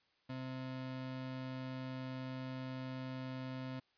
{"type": "ring-modulated tone", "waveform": "square", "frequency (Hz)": 194.8, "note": "G3", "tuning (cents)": -11, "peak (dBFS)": -39, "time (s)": [0.29, 3.8], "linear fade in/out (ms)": 10, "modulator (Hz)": 65.2, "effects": ["white hiss -75 dBFS RMS until 3.97 s", "resampled to 11025 Hz"]}